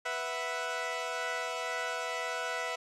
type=chord; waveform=15% pulse; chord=B suspended fourth; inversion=none; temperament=equal; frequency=493.9 / 659.3 / 740 Hz; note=B4 / E5 / F#5; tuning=0 / 0 / 0 cents; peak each=-31 / -30 / -33 dBFS; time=0.05-2.76 s; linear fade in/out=10 ms; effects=low-pass 7000 Hz 12 dB/octave